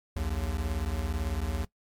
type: beating tone pair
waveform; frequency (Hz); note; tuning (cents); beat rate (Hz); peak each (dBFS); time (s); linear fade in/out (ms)
square; 61.2 / 79.2; B1 / D#2; -15 / +31; 18; -33 / -32; 0.16-1.65; 5
effects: noise-tail reverb RT60 0.1 s tail -20 dB re dry + MP3 96 kbps